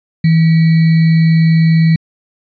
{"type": "tone with sample-and-hold", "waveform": "sine", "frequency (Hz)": 162.4, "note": "E3", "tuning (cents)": -26, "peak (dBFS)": -6, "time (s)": [0.24, 1.96], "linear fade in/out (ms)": 5, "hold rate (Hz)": 2100, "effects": ["resampled to 11025 Hz"]}